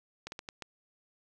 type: slowing click train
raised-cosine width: 0.2 ms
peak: -23 dBFS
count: 5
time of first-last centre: 0.27-0.623 s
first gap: 51 ms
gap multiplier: 1.38
effects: none